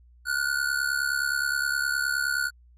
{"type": "ring-modulated tone", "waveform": "square", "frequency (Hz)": 1466, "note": "F#6", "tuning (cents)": -16, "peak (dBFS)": -22, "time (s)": [0.25, 2.51], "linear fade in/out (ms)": 50, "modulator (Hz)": 34.8, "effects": ["added 60 Hz sine -52 dBFS peak until 2.77 s", "resampled to 32000 Hz"]}